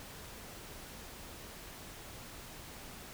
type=silence; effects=pink hiss -49 dBFS RMS until 3.13 s